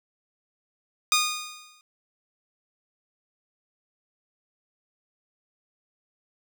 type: tone with exponential decay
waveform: 10% pulse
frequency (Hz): 1229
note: D#6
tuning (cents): -22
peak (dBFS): -9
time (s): 1.12-1.81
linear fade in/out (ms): 1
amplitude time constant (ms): 150
effects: none